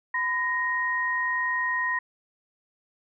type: tone pair together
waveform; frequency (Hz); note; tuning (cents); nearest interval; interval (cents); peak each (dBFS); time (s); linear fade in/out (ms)
sine; 1010 / 1870.6; B5 / A#6; +39 / +6; major seventh; 1067; -29 / -25; 0.14-1.99; 5
effects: none